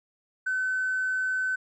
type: tone with hard clipping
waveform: triangle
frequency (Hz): 1519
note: F#6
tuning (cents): +45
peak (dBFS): -25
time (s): 0.46-1.56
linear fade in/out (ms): 10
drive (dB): 3
effects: resampled to 22050 Hz